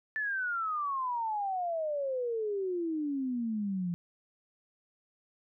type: exponential sweep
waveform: sine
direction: down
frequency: 1768 to 170 Hz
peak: -30 dBFS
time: 0.16-3.94 s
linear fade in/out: 0 ms
effects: none